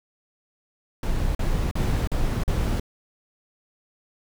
brown noise bursts, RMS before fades -23 dBFS, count 5, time 1.03-2.798 s, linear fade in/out 2 ms, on 320 ms, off 42 ms, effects none

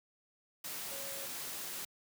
sine tone in noise, 550 Hz, C#5, 14 cents flat, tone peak -48 dBFS, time 0.91-1.26 s, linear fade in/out 5 ms, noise white, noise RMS -42 dBFS, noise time 0.64-1.85 s, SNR -9 dB, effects high-pass 100 Hz 12 dB/octave

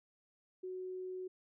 sine tone, 370 Hz, F#4, in tune, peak -40 dBFS, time 0.63-1.28 s, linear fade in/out 10 ms, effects none

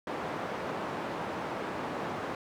white band-pass noise, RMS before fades -36 dBFS, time 0.07-2.35 s, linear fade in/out 2 ms, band 140 to 980 Hz, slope 12 dB/octave, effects none

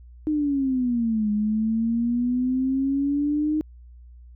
sine exponential two-way sweep, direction down then up, 309.9 to 207.7 to 309.9 Hz, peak -20 dBFS, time 0.27-3.61 s, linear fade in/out 0 ms, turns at 1.31 s, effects added 60 Hz sine -43 dBFS peak until 4.35 s

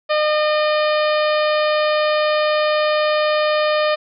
harmonic tone, 608 Hz, D#5, 40 cents flat, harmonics 1 / 2 / 3 / 4 / 5 / 6 / 7 / 8, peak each -16 / -22 / -26 / -28 / -30 / -32 / -33 / -34 dBFS, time 0.09-3.96 s, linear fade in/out 20 ms, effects none

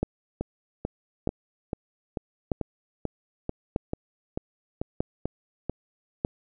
two click trains, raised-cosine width 2 ms, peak -11 / -15 dBFS, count 6 / 13, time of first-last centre 0.03-6.249 / 0.41-5.696 s, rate 0.804 / 2.27 Hz, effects none

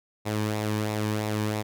sawtooth tone with flanger, 106.6 Hz, G#2, 46 cents sharp, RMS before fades -28 dBFS, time 0.25-1.63 s, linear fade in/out 20 ms, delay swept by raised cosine 0.64 to 1.52 ms, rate 3 Hz, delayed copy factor -0.5, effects none

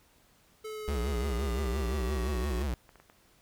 square exponential sweep, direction down, 434.9 to 365.1 Hz, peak -38 dBFS, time 0.64-2.63 s, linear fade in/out 10 ms
square tone with vibrato, 65.4 Hz, C2, in tune, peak -30 dBFS, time 0.88-2.74 s, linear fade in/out 0 ms, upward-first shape triangle, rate 5.8 Hz, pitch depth 260 cents each way
clicks, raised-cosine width 0.5 ms, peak -38 dBFS, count 8, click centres 1.866 / 1.919 / 2.183 / 2.238 / 2.892 / 2.957 / 3 / 3.099 s
effects pink hiss -64 dBFS RMS until 3.41 s

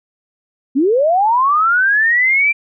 sine linear sweep, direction up, 246.7 to 2373 Hz, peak -10 dBFS, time 0.75-2.53 s, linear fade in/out 20 ms, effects none

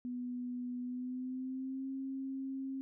sine tone with pitch glide, 246.9 to 267.7 Hz, B3 to C4, 0 to +40 cents, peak -37 dBFS, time 0.05-2.81 s, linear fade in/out 0 ms, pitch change +140 cents, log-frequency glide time 0.8-1.88 s, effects none

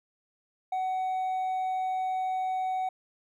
sine tone with hard clipping, 749 Hz, F#5, 21 cents sharp, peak -28 dBFS, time 0.72-2.89 s, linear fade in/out 5 ms, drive 2 dB, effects none

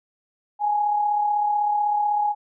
sine tone pair together, 830.6 / 866.6 Hz, G#5 / A5, 0 / -27 cents, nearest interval minor second, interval 73 cents, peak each -19 / -31 dBFS, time 0.59-2.35 s, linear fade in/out 50 ms, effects none

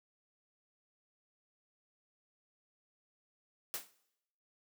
white noise with exponential decay, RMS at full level -35 dBFS, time 3.74-3.91 s, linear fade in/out 0 ms, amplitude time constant 36 ms, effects noise-tail reverb RT60 0.8 s tail -19 dB re dry + high-pass 200 Hz 12 dB/octave

